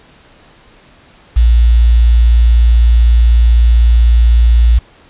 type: tone with quantisation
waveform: sine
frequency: 58 Hz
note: A#1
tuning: 8 cents flat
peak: -4 dBFS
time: 1.36-4.79 s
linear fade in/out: 10 ms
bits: 5
effects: pink hiss -44 dBFS RMS until 5.09 s + resampled to 8000 Hz